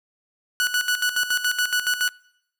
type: tone with tremolo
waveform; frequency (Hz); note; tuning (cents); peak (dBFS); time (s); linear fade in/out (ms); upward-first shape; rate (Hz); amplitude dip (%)
sawtooth; 1476; F#6; -5; -15; 0.6-2.09; 0; square; 7.1; 70
effects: noise-tail reverb RT60 0.8 s tail -25 dB re dry